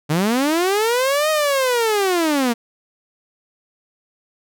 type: linear two-way sweep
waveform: sawtooth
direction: up then down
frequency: 142 to 629 to 226.4 Hz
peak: -12 dBFS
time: 0.09-2.54 s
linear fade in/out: 20 ms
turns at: 1.3 s
effects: none